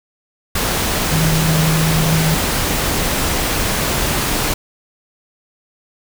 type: tone in noise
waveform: sine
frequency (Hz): 159.4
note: D#3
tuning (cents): +42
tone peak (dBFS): -14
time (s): 1.12-2.35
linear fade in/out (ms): 5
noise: pink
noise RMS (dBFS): -18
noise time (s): 0.55-4.54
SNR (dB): +1
effects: none